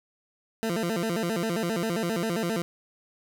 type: tone with vibrato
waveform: 20% pulse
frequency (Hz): 196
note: G3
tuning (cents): 0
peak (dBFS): -21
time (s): 0.63-2.62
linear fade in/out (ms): 0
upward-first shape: square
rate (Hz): 7.5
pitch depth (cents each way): 230
effects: none

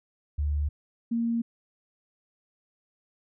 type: tone pair in turn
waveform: sine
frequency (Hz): 73.42 / 232.2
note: D2 / A#3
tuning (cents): 0 / -7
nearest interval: octave + minor sixth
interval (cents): 1993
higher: second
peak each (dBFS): -24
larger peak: neither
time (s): 0.38-0.69 / 1.11-1.42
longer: neither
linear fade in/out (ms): 10
effects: none

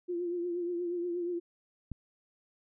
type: tone with vibrato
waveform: sine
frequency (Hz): 349.2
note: F4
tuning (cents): 0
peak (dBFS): -31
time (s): 0.08-1.4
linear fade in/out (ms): 20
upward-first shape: triangle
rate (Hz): 8.4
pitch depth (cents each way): 52
type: click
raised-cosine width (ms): 5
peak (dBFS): -26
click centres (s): 1.917
effects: none

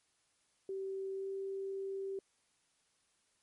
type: tone with pitch glide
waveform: sine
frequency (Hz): 386 to 388.9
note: G4 to G4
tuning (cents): -27 to -14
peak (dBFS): -37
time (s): 0.69-2.19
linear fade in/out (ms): 2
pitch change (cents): +13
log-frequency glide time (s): 1.14-1.28
effects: white hiss -75 dBFS RMS until 3.42 s + MP3 48 kbps

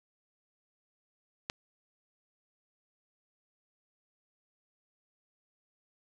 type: click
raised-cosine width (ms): 0.2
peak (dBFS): -16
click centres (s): 1.499
effects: none

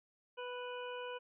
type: harmonic tone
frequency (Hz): 493.9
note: B4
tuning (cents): 0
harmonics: 1 / 2 / 3 / 5 / 6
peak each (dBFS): -43 / -47 / -50 / -53 / -52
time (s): 0.37-1.19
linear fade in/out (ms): 20
effects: none

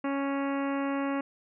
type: harmonic tone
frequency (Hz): 277.2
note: C#4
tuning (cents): 0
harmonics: 1 / 2 / 3 / 4 / 5 / 6 / 7 / 8 / 9 / 10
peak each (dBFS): -29 / -35 / -39 / -38 / -43 / -45 / -45 / -48 / -50 / -49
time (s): 0.04-1.21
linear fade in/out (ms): 5
effects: none

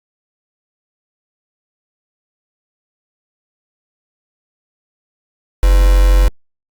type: tone with quantisation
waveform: sine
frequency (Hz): 46.1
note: F#1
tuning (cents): -6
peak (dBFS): -6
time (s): 5.63-6.28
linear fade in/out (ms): 0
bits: 3
effects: Opus 48 kbps

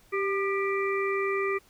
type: harmonic tone with a mistuned harmonic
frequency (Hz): 392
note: G4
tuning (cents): 0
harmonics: 1 / 3 / 5 / 6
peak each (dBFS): -27 / -32 / -34 / -35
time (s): 0.12-1.59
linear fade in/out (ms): 20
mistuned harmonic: 3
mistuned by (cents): +35
effects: pink hiss -60 dBFS RMS until 1.69 s

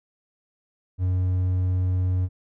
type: tone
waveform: triangle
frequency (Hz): 91.7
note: F#2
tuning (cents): -15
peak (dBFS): -18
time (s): 0.98-2.29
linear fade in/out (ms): 50
effects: none

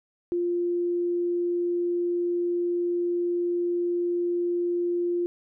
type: tone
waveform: sine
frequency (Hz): 349.2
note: F4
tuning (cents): 0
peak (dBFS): -23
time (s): 0.32-5.26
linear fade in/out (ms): 0
effects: none

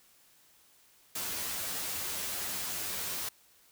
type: noise with comb filter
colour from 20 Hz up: white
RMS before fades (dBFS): -36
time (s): 1.15-3.29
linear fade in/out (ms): 5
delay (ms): 11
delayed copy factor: +0.7
effects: white hiss -63 dBFS RMS until 3.71 s

